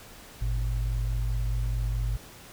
sine tone pair together, 50.49 / 115.3 Hz, G#1 / A#2, -48 / -19 cents, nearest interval octave + major second, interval 1429 cents, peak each -26 / -31 dBFS, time 0.41-2.17 s, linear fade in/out 10 ms, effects pink hiss -48 dBFS RMS until 2.52 s

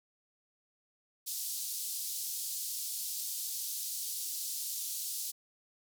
white band-pass noise, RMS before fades -38 dBFS, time 1.26-5.32 s, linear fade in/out 20 ms, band 4100 to 16000 Hz, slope 24 dB/octave, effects none

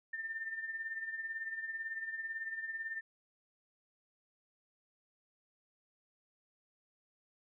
sine tone with tremolo, 1798 Hz, A6, 37 cents sharp, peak -35 dBFS, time 0.13-3.01 s, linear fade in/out 5 ms, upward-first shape triangle, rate 18 Hz, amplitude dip 70%, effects none

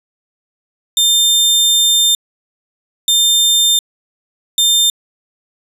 sawtooth tone bursts at uneven times, 3600 Hz, A7, 39 cents sharp, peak -6 dBFS, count 3, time 0.97-2.15 / 3.08-3.79 / 4.58-4.9 s, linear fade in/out 2 ms, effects resampled to 32000 Hz + 7-bit

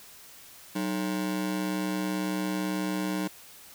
40% pulse ring-modulated tone, 247.8 Hz, B3, 6 cents sharp, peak -24 dBFS, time 0.75-3.28 s, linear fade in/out 10 ms, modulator 59 Hz, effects white hiss -50 dBFS RMS until 3.74 s

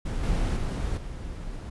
brown noise with level steps, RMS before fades -29 / -25 / -28 / -36 dBFS, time 0.05-1.7 s, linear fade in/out 10 ms, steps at 0.23 / 0.56 / 0.97 s, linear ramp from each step 5 ms, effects resampled to 24000 Hz

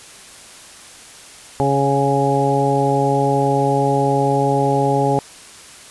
harmonic tone with a mistuned harmonic, 138.59 Hz, C#3, in tune, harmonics 1 / 2 / 3 / 4 / 5 / 6, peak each -20 / -22 / -20 / -22 / -25 / -19 dBFS, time 1.6-5.19 s, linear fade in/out 0 ms, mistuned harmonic 5, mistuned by +23 cents, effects white hiss -40 dBFS RMS until 5.9 s + resampled to 24000 Hz

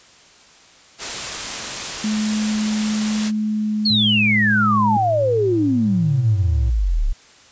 white noise, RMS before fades -26 dBFS, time 0.98-3.32 s, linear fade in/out 50 ms
sine tone with pitch glide, 214.1 to 210.1 Hz, A3 to G#3, -47 to +20 cents, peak -18 dBFS, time 2.04-4.97 s, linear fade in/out 2 ms, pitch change -33 cents, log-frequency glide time 3.45-4.49 s
sine exponential sweep, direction down, 4435 to 31.24 Hz, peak -15 dBFS, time 3.85-7.13 s, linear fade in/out 10 ms
triangle tone, 110 Hz, A2, in tune, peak -21 dBFS, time 3.9-6.7 s, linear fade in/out 5 ms
effects white hiss -48 dBFS RMS until 7.51 s + resampled to 16000 Hz

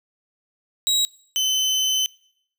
30% pulse tone pair in turn, 3838 / 3046 Hz, A#7 / F#7, +50 / +50 cents, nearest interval major third, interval 400 cents, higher first, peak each -15 / -16 dBFS, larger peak first, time 0.87-1.05 / 1.36-2.06 s, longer second, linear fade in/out 0 ms, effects noise-tail reverb RT60 0.7 s tail -24 dB re dry

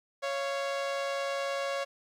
sawtooth tone pair together, 554.4 / 690.6 Hz, C#5 / F5, 0 / -20 cents, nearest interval major third, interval 380 cents, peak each -27 / -35 dBFS, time 0.22-1.85 s, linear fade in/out 20 ms, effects low-pass 6000 Hz 12 dB/octave + 11-bit

